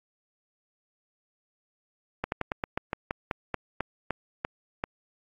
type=slowing click train; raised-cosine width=0.5 ms; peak=-13 dBFS; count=14; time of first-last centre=2.24-4.839 s; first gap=81 ms; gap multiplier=1.14; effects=AAC 48 kbps